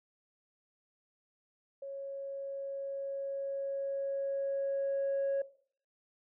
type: tone with level ramp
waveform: sine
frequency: 551 Hz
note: C#5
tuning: 11 cents flat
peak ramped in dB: -39 to -27 dBFS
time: 1.82-5.42 s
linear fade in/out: 5 ms
effects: noise-tail reverb RT60 0.5 s tail -17 dB re dry + tanh soft clip ceiling -27 dBFS